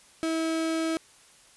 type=tone; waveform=35% pulse; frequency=323.7 Hz; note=E4; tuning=31 cents flat; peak=-24 dBFS; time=0.23-0.97 s; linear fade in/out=0 ms; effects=white hiss -56 dBFS RMS until 1.56 s + resampled to 24000 Hz